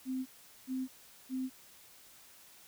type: tone bursts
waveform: sine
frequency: 259.6 Hz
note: C4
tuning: 13 cents flat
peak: -33 dBFS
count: 3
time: 0.05-1.5 s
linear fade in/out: 50 ms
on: 210 ms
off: 410 ms
effects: white hiss -58 dBFS RMS until 2.67 s